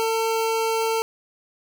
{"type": "tone", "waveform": "25% pulse", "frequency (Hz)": 449.4, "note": "A4", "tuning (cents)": 37, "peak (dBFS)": -17, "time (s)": [0, 1.02], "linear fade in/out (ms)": 0, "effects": []}